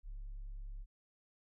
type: tone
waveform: sine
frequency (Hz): 34.88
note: C#1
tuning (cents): +12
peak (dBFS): -40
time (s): 0.03-0.86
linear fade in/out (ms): 50
effects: tanh soft clip ceiling -41 dBFS